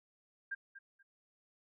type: tone with echo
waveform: sine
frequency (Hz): 1597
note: G6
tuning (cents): +32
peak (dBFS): -36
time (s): 0.51-0.55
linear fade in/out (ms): 10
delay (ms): 240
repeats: 2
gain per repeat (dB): -13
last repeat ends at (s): 1.03
effects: none